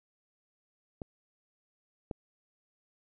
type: clicks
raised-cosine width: 2 ms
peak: -25 / -22 dBFS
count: 2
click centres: 1.018 / 2.112 s
effects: none